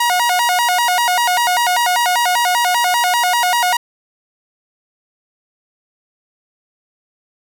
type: tone with vibrato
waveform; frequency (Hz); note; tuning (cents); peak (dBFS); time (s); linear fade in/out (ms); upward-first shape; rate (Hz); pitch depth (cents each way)
sawtooth; 830.6; G#5; 0; -9; 0-3.77; 5; square; 5.1; 240
effects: none